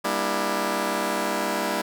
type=chord; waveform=10% pulse; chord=E half-diminished seventh; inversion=first; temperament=just; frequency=197.78 / 237.3 / 296.7 / 329.6 Hz; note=G3 / Bb3 / D4 / E4; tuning=+16 / +31 / +18 / 0 cents; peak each=-21 / -22 / -23 / -21 dBFS; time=0.04-1.82 s; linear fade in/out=10 ms; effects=none